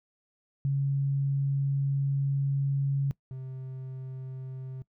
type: tone pair in turn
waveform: sine / triangle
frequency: 138.59 / 130.81 Hz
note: C#3 / C3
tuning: 0 / 0 cents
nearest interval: minor second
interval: 100 cents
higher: first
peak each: -24 / -34 dBFS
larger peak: first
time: 0.65-3.11 / 3.31-4.82 s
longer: first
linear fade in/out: 0 ms
effects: noise-tail reverb RT60 0.1 s tail -21 dB re dry